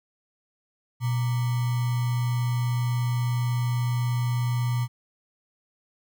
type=tone with sample-and-hold; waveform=sine; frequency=121.8 Hz; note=B2; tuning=24 cents flat; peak=-22 dBFS; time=1-4.88 s; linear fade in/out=50 ms; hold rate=1050 Hz; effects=none